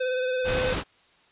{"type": "tone with vibrato", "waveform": "square", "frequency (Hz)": 509, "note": "C5", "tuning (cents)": -48, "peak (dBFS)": -25, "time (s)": [0, 0.74], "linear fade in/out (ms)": 10, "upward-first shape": "sine", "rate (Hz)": 18, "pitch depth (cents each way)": 22}
{"type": "noise", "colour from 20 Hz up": "pink", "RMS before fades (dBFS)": -28, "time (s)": [0.44, 0.84], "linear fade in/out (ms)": 50}
{"effects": ["white hiss -60 dBFS RMS until 1.31 s", "resampled to 8000 Hz"]}